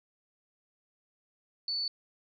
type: tone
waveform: sine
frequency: 4478 Hz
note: C#8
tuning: 17 cents sharp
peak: -30 dBFS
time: 1.68-1.88 s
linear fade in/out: 2 ms
effects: none